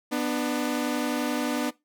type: tone pair together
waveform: sawtooth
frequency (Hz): 246.9 / 298.3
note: B3 / D4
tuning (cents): 0 / +27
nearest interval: minor third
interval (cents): 327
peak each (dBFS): -24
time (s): 0.11-1.71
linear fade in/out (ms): 20
effects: noise-tail reverb RT60 0.2 s tail -20 dB re dry